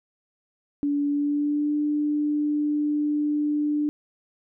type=tone with pitch glide; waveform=sine; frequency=287.6 to 296.7 Hz; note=D4 to D4; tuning=-36 to +18 cents; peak=-21 dBFS; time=0.83-3.89 s; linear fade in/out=0 ms; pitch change=+54 cents; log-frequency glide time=1.08-1.75 s; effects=none